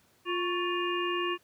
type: harmonic tone with a mistuned harmonic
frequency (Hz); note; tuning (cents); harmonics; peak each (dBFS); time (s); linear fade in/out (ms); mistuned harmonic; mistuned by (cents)
351.3; F4; +10; 1 / 3 / 5 / 7 / 8; -31 / -33 / -38 / -39 / -36; 0.25-1.38; 50; 3; +92
effects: pink hiss -65 dBFS RMS until 1.43 s + high-pass 100 Hz 12 dB/octave